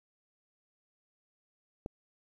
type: click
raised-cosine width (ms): 2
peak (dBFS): -24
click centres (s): 1.861
effects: 10-bit